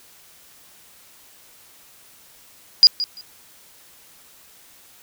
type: tone with echo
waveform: sine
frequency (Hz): 4874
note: D#8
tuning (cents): -37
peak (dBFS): -5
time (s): 2.83-2.87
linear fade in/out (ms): 0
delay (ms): 170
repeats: 2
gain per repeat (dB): -15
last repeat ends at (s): 3.21
effects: white hiss -50 dBFS RMS until 5.02 s